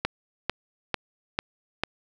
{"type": "click train", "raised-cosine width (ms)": 0.3, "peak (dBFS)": -8, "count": 5, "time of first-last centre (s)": [0.05, 1.836], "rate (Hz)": 2.24, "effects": []}